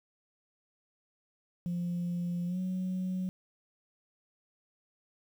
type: tone with pitch glide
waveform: sine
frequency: 174.61 to 184.99 Hz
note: F3 to F#3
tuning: 0 to 0 cents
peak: -29 dBFS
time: 1.66-3.29 s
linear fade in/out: 0 ms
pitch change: +100 cents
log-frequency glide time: 2.46-2.59 s
effects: tanh soft clip ceiling -28 dBFS + 10-bit